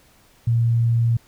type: tone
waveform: sine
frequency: 116.54 Hz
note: A#2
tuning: in tune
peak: -15 dBFS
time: 0.47-1.17 s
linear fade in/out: 5 ms
effects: pink hiss -55 dBFS RMS until 1.27 s